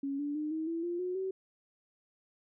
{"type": "tone with pitch steps", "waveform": "sine", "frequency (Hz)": [277.2, 290, 303.3, 317.3, 331.9, 347.2, 363.2, 380], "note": ["C#4", "D4", "D#4", "D#4", "E4", "F4", "F#4", "F#4"], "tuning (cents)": [0, -22, -44, 34, 12, -10, -32, 46], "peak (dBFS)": -32, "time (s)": [0.03, 1.31], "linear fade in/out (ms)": 5, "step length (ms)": 160, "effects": []}